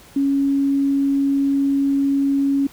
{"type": "tone", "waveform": "sine", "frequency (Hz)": 277.2, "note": "C#4", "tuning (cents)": 0, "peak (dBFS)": -15, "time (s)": [0.16, 2.67], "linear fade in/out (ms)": 5, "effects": ["pink hiss -46 dBFS RMS until 2.72 s"]}